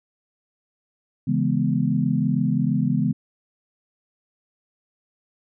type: chord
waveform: sine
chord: C# minor seventh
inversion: none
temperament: equal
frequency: 138.59 / 164.81 / 207.7 / 246.9 Hz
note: C#3 / E3 / G#3 / B3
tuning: 0 / 0 / 0 / 0 cents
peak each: -24 dBFS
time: 1.27-3.13 s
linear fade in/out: 10 ms
effects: none